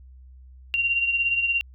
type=beating tone pair; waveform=sine; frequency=2762 / 2779 Hz; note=F7 / F7; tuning=-20 / -9 cents; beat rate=17 Hz; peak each=-21 / -29 dBFS; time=0.74-1.61 s; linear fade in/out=0 ms; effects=added 64 Hz sine -44 dBFS peak until 1.74 s